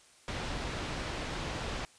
pink low-pass noise, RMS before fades -37 dBFS, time 0.28-1.85 s, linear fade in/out 0 ms, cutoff 4500 Hz, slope 12 dB/octave, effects white hiss -60 dBFS RMS until 1.98 s + resampled to 22050 Hz

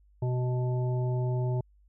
harmonic tone, 125.2 Hz, B2, 24 cents sharp, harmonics 1 / 3 / 5 / 7, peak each -26 / -36 / -40 / -43 dBFS, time 0.22-1.61 s, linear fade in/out 5 ms, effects added 50 Hz sine -58 dBFS peak until 1.88 s

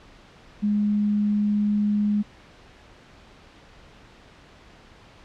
sine tone, 207.7 Hz, G#3, in tune, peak -19 dBFS, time 0.62-2.23 s, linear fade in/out 20 ms, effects pink hiss -50 dBFS RMS until 5.24 s + low-pass 4000 Hz 12 dB/octave

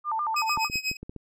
sine tone with vibrato, 1032 Hz, C6, 24 cents flat, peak -25 dBFS, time 0.04-0.69 s, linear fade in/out 50 ms, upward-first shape square, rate 6.6 Hz, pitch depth 260 cents each way
25% pulse tone with tremolo, 2538 Hz, D#7, 34 cents sharp, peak -20 dBFS, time 0.36-0.97 s, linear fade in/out 5 ms, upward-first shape sine, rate 8.1 Hz, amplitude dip 90%
clicks, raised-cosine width 3 ms, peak -25 dBFS, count 7, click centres 0.575 / 0.699 / 0.757 / 0.914 / 1.03 / 1.095 / 1.163 s
effects low-pass 12000 Hz 12 dB/octave

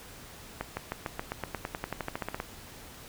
accelerating click train, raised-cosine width 0.5 ms, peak -17 dBFS, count 19, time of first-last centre 0.61-2.401 s, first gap 160 ms, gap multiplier 0.94, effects pink hiss -48 dBFS RMS until 3.08 s

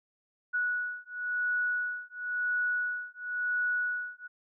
sine beating tone pair, 1468 / 1468.96 Hz, F#6 / F#6, -14 / -13 cents, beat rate 0.96 Hz, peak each -32 / -32 dBFS, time 0.53-4.28 s, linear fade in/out 20 ms, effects none

